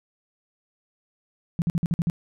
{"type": "tone bursts", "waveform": "sine", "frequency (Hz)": 168.4, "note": "E3", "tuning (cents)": 37, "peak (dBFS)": -19, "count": 7, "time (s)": [1.59, 2.099], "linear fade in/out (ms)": 0, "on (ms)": 29, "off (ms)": 51, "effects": []}